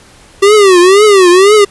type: tone with vibrato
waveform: square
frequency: 387.1 Hz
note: G4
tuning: 22 cents flat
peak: -3 dBFS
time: 0.42-1.65 s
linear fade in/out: 10 ms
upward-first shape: triangle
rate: 2 Hz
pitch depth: 200 cents each way
effects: pink hiss -40 dBFS RMS until 1.7 s + resampled to 24000 Hz